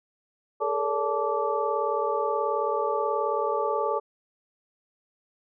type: tone cluster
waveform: sine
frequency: 419 / 457.6 / 573 / 873 / 1163 Hz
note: G#4 / A#4 / D5 / A5 / D6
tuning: +15 / -32 / -43 / -14 / -17 cents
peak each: -30 dBFS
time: 0.6-4 s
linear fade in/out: 20 ms
effects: none